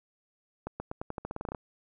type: accelerating click train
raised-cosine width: 1 ms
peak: -21 dBFS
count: 14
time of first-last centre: 0.67-1.548 s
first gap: 130 ms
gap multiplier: 0.88
effects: none